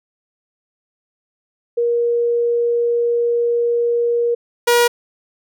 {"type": "tone pair in turn", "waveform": ["sine", "sawtooth"], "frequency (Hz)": [473.3, 478.5], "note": ["A#4", "A#4"], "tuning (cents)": [26, 45], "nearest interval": "unison", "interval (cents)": 19, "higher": "second", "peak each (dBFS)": [-14, -7], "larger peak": "second", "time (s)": [[1.77, 4.35], [4.67, 4.88]], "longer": "first", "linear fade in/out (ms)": 10, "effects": []}